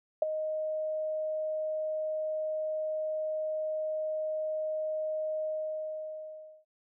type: tone with ADSR envelope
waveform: sine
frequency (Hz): 622.3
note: D#5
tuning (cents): 0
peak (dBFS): -19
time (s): 0.22-6.65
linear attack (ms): 4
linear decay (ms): 13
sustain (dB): -11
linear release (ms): 1200
effects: none